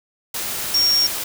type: tone in noise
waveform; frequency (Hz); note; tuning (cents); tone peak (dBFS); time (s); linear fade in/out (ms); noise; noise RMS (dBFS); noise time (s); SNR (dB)
sine; 5550; F8; -12; -14; 0.74-1.07; 5; white; -26; 0.34-1.24; +9
effects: none